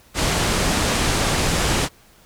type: low-pass noise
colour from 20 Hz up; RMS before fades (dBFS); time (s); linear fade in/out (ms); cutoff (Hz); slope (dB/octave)
pink; -20; 0.14-1.89; 50; 9600; 24
effects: pink hiss -52 dBFS RMS until 2.25 s